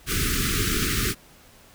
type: band-stop noise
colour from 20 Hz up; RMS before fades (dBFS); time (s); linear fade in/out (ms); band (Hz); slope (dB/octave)
pink; -24; 0.06-1.15; 50; 440 to 1200; 96
effects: pink hiss -52 dBFS RMS until 1.74 s